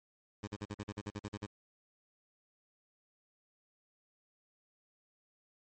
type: tone bursts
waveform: 15% pulse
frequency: 103.2 Hz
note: G#2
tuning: 10 cents flat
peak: -32 dBFS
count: 12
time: 0.43-1.462 s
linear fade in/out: 5 ms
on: 42 ms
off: 48 ms
effects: MP3 32 kbps